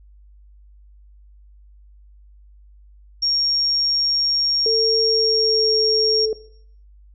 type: tone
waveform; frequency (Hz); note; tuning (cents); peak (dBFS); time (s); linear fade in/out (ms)
sine; 5550; F8; -12; -17; 3.22-6.26; 10
type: tone with pitch glide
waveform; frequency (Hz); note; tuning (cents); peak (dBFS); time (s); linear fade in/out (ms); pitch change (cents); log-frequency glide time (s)
sine; 446.2 to 437.3; A4 to A4; +24 to -11; -18; 4.66-6.33; 2; -35; 5.01-5.77
effects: noise-tail reverb RT60 0.6 s tail -18 dB re dry + added 50 Hz sine -45 dBFS peak until 7.14 s